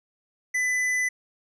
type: tone with hard clipping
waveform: triangle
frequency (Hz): 2001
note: B6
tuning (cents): +22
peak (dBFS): -24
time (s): 0.54-1.09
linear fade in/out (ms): 10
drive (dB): 14
effects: low-pass 12000 Hz 12 dB/octave